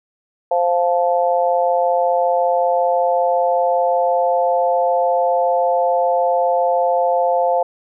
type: chord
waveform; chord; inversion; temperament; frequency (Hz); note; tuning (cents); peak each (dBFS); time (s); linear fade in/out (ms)
sine; F major; second; just; 523.8 / 698.5 / 873.1; C5 / F5 / A5; +2 / 0 / -14; -17 / -17 / -21; 0.51-7.63; 5
effects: none